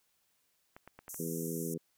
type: clicks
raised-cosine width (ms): 0.5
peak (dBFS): -34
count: 5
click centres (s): 0.765 / 0.876 / 0.99 / 1.081 / 1.144
type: band-pass noise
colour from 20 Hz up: white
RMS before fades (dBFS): -45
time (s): 1.09-1.74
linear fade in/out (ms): 2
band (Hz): 5700 to 15000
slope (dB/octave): 96
type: harmonic tone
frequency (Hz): 82.4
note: E2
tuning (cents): 0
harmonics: 2 / 3 / 4 / 5 / 6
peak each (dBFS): -39 / -41 / -42 / -41 / -46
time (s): 1.19-1.78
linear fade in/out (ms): 10
effects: white hiss -75 dBFS RMS until 1.97 s